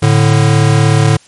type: tone pair together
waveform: square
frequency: 109.53 / 146.2 Hz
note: A2 / D3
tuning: -7 / -7 cents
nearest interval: perfect fourth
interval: 500 cents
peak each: -10 dBFS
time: 0.02-1.17 s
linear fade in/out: 10 ms
effects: white hiss -44 dBFS RMS until 1.27 s + MP3 48 kbps